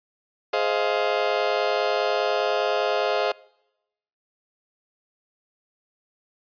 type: chord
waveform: 35% pulse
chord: F minor seventh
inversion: first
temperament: just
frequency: 419.1 / 523.8 / 628.6 / 698.5 Hz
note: Ab4 / C5 / Eb5 / F5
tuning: +16 / +2 / +18 / 0 cents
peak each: -25 dBFS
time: 0.53-3.32 s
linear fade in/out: 5 ms
effects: noise-tail reverb RT60 0.9 s tail -24 dB re dry + resampled to 11025 Hz